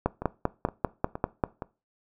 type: two click trains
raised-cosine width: 1 ms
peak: -9 / -19 dBFS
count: 8 / 4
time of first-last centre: 0.06-1.438 / 0.22-1.622 s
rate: 5.08 / 2.14 Hz
effects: noise-tail reverb RT60 0.3 s tail -20 dB re dry